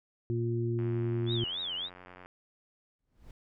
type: harmonic tone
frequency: 117.1 Hz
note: A#2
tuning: 8 cents sharp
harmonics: 1 / 2 / 3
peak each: -30 / -39 / -33 dBFS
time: 0.3-1.44 s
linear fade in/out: 0 ms
type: click train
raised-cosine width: 0.5 ms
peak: -34 dBFS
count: 134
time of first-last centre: 0.79-2.26 s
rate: 90.5 Hz
type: tone with vibrato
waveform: sine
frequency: 3298 Hz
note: G#7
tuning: 13 cents flat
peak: -33 dBFS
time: 1.26-1.9 s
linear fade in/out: 50 ms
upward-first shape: triangle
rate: 3.6 Hz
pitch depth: 270 cents each way
type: noise with exponential growth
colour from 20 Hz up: brown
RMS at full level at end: -47 dBFS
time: 2.99-3.31 s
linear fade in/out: 2 ms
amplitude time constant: 68 ms
effects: none